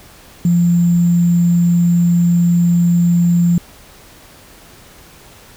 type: tone with sample-and-hold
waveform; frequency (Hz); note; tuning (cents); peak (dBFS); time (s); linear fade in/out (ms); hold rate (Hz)
sine; 172.6; F3; -20; -9; 0.45-3.58; 2; 7350
effects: pink hiss -42 dBFS RMS until 5.56 s